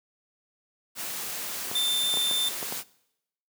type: noise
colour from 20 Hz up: white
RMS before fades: -34 dBFS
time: 0.95-2.84 s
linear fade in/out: 50 ms
type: clicks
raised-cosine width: 1 ms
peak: -21 dBFS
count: 6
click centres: 1.714 / 2.14 / 2.172 / 2.312 / 2.628 / 2.724 s
type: tone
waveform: 45% pulse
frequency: 3564 Hz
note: A7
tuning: 22 cents sharp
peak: -24 dBFS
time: 1.75-2.49 s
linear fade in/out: 5 ms
effects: noise-tail reverb RT60 0.8 s tail -21 dB re dry + high-pass 150 Hz 12 dB/octave